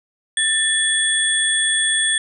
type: tone cluster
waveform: sine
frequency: 1782 / 3396 / 8620 Hz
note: A6 / G#7 / C#9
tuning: +22 / +38 / -49 cents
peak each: -20 dBFS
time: 0.37-2.18 s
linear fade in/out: 2 ms
effects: none